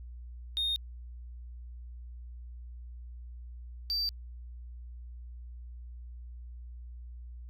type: tone pair in turn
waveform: triangle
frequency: 3691 / 4660 Hz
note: A#7 / D8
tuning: -18 / -14 cents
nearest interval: major third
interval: 404 cents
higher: second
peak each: -26 / -27 dBFS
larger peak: first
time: 0.57-0.76 / 3.9-4.09 s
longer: neither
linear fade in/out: 0 ms
effects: tanh soft clip ceiling -22 dBFS + added 60 Hz sine -42 dBFS peak until 7.49 s